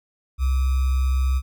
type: tone with sample-and-hold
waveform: sine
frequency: 65.41 Hz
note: C2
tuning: in tune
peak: -17 dBFS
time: 0.38-1.42 s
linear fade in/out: 50 ms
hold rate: 1225 Hz
effects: none